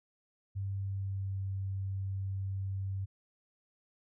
sine tone with pitch glide, 98 to 96.76 Hz, G2 to G2, 0 to -22 cents, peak -33 dBFS, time 0.55-3.06 s, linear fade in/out 20 ms, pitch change -22 cents, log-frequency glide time 0.74-1.4 s, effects none

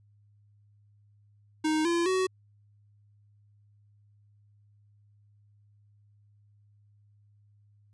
square tone with pitch steps, 311.1 / 341.2 / 374.3 Hz, D#4 / F4 / F#4, 0 / -40 / +20 cents, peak -25 dBFS, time 1.64-2.27 s, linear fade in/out 10 ms, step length 210 ms, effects added 103 Hz sine -59 dBFS peak until 7.93 s + resampled to 22050 Hz

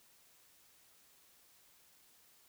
silence, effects white hiss -66 dBFS RMS until 2.48 s

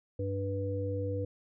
harmonic tone, 98 Hz, G2, in tune, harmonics 1 / 3 / 5, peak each -33 / -40 / -35 dBFS, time 0.19-1.25 s, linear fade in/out 5 ms, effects none

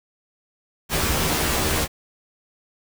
pink noise with comb filter, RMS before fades -22 dBFS, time 0.89-1.88 s, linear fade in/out 50 ms, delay 13 ms, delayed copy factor +0.7, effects none

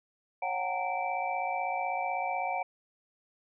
sine tone cluster, 550 / 732 / 788 / 919 / 2325 Hz, C#5 / F#5 / G5 / A#5 / D7, -14 / -19 / +9 / -25 / -18 cents, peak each -40 / -32 / -37 / -37 / -38 dBFS, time 0.42-2.63 s, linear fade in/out 5 ms, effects none

